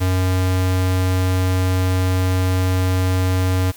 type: tone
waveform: square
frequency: 92.5 Hz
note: F#2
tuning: in tune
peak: -16 dBFS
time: 0-3.72 s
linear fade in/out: 20 ms
effects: white hiss -43 dBFS RMS until 3.76 s